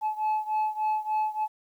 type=beating tone pair; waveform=sine; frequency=859 / 862.4 Hz; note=A5 / A5; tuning=-42 / -35 cents; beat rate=3.4 Hz; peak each=-25 / -27 dBFS; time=0.01-1.48 s; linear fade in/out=50 ms; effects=tanh soft clip ceiling -22 dBFS + 10-bit